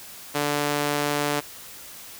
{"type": "tone with high-pass filter", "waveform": "sawtooth", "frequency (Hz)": 146.1, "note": "D3", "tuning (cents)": -9, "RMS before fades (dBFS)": -25, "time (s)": [0.34, 1.41], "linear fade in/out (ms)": 20, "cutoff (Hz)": 360, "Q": 0.66, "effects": ["white hiss -42 dBFS RMS until 2.19 s"]}